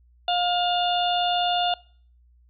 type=harmonic tone; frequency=709 Hz; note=F5; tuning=26 cents sharp; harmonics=1 / 2 / 4 / 5 / 6; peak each=-22 / -34 / -28 / -28 / -39 dBFS; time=0.28-1.74 s; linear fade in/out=2 ms; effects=noise-tail reverb RT60 0.5 s tail -24 dB re dry + added 60 Hz sine -54 dBFS peak until 2.49 s